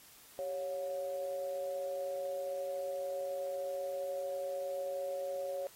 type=tone with amplitude modulation; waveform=sine; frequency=554.4 Hz; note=C#5; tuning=in tune; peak=-32 dBFS; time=0.39-5.67 s; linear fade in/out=0 ms; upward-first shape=sine; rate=164 Hz; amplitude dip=65%; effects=white hiss -58 dBFS RMS until 5.75 s + AAC 48 kbps